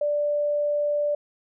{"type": "tone", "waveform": "sine", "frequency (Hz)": 587.3, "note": "D5", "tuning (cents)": 0, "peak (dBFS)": -21, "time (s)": [0.01, 1.15], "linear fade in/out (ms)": 5, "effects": []}